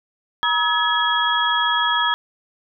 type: tone cluster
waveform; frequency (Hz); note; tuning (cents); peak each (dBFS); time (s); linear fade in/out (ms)
sine; 955 / 1281 / 1693 / 3306; A#5 / E6 / G#6 / G#7; +42 / -50 / +33 / -9; -22; 0.43-2.14; 0
effects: none